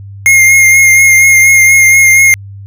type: tone with vibrato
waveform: square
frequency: 2134 Hz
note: C7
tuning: 34 cents sharp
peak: -3 dBFS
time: 0.26-2.34 s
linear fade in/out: 0 ms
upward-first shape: sine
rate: 4.2 Hz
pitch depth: 24 cents each way
effects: added 99 Hz sine -25 dBFS peak until 2.66 s